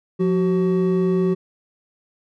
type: tone pair together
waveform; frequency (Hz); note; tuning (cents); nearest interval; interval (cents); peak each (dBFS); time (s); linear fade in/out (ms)
triangle; 177.64 / 376.4; F3 / F#4; +30 / +30; octave + minor second; 1300; -17; 0.19-1.35; 20
effects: none